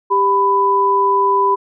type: tone pair together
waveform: sine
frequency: 395.2 / 995.8 Hz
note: G4 / B5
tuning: +14 / +14 cents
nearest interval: octave + major third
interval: 1600 cents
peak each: -17 / -12 dBFS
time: 0.1-1.56 s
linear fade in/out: 20 ms
effects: none